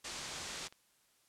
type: low-pass noise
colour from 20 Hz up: white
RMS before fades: -44 dBFS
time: 0.04-0.68 s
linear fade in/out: 10 ms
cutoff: 7500 Hz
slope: 24 dB/octave
type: clicks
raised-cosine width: 0.2 ms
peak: -37 dBFS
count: 4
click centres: 0.361 / 0.641 / 0.682 / 0.725 s
effects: white hiss -71 dBFS RMS until 1.28 s + low-pass 12000 Hz 12 dB/octave